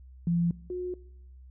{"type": "tone pair in turn", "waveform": "sine", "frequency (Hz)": [171, 361.4], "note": ["F3", "F#4"], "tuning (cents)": [-36, -41], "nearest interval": "octave + minor second", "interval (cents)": 1295, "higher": "second", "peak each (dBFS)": [-23, -31], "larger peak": "first", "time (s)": [[0.27, 0.51], [0.7, 0.94]], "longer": "neither", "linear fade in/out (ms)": 2, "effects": ["noise-tail reverb RT60 0.7 s tail -21 dB re dry", "added 64 Hz sine -47 dBFS peak until 1.5 s"]}